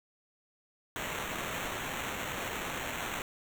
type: noise with sample-and-hold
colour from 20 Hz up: white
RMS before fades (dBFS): -37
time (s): 0.96-3.22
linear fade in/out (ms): 0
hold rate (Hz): 4900
effects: none